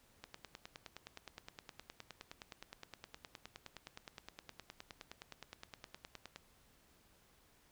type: click train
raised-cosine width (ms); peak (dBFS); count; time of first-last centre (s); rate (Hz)
0.2; -30; 60; 0.24-6.36; 9.64
effects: pink hiss -69 dBFS RMS until 7.71 s

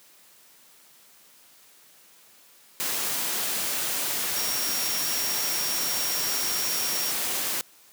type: tone in noise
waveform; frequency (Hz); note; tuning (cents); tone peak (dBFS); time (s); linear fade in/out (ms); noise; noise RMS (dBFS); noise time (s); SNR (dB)
sine; 5590; F8; +1; -30; 4.36-7.11; 0; white; -28; 2.8-7.61; -5
effects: white hiss -55 dBFS RMS until 7.92 s + high-pass 150 Hz 12 dB/octave

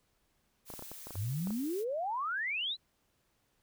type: noise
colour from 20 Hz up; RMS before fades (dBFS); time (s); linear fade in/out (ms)
blue; -48; 0.65-1.85; 50
type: clicks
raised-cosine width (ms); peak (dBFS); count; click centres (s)
1; -31; 10; 0.702 / 0.738 / 0.793 / 0.824 / 0.916 / 1.07 / 1.107 / 1.155 / 1.472 / 1.506
type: exponential sweep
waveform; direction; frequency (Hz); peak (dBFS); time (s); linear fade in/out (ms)
sine; up; 87.31 to 4153; -32; 1.14-2.77; 50
effects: pink hiss -75 dBFS RMS until 3.62 s

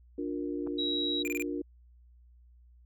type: chord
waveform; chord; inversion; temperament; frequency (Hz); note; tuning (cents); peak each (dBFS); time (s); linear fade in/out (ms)
sine; Bb major; first; equal with one note detuned; 293.7 / 354.5 / 466.2; D4 / F4 / Bb4; 0 / +26 / 0; -34 / -36 / -40; 0.18-1.62; 5
type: clicks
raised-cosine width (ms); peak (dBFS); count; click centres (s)
1; -38 / -30; 2; 0.667 / 0.673
type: tone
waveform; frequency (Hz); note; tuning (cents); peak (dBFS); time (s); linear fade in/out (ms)
sine; 3859; B7; -41; -30; 0.78-1.23; 10
type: tone bursts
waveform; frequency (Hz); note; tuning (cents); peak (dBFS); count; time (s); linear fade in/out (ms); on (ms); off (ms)
square; 2400; D7; +37; -33; 4; 1.25-1.423; 0; 26; 23
effects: added 60 Hz sine -55 dBFS peak until 2.85 s

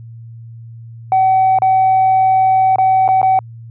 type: tone with dropouts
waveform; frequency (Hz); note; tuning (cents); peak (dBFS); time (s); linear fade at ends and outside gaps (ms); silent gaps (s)
sine; 759; F#5; +44; -7; 1.12-3.39; 1; 1.587-1.62 / 2.759-2.784 / 3.079-3.088 / 3.216-3.229
effects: tanh soft clip ceiling -6 dBFS + added 115 Hz sine -31 dBFS peak until 3.7 s

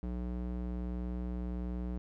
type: tone with band-pass filter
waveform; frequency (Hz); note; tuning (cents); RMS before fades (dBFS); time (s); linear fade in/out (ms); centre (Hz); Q
square; 60.7; B1; -29; -37; 0.03-1.98; 0; 180; 0.69
effects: none

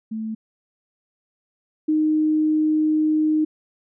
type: tone pair in turn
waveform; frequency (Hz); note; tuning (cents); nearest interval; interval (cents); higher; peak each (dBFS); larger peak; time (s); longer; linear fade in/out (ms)
sine; 220 / 309.1; A3 / D#4; 0 / -11; tritone; 589; second; -25 / -16; second; 0.11-0.35 / 1.88-3.45; second; 10
effects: none

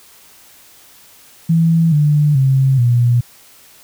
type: tone with pitch steps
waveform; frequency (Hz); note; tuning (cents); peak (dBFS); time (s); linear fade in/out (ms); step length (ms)
sine; 164.81 / 148.54 / 133.87 / 120.65; E3 / D3 / C3 / B2; 0 / +20 / +40 / -40; -9; 1.49-3.21; 10; 430
effects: white hiss -45 dBFS RMS until 3.83 s

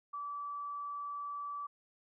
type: tone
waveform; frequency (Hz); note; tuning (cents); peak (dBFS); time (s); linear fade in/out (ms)
sine; 1155; D6; -29; -38; 0.13-1.67; 10
effects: none

